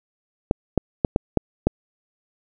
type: clicks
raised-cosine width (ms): 2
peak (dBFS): -3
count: 6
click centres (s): 0.511 / 0.777 / 1.048 / 1.161 / 1.373 / 1.67
effects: none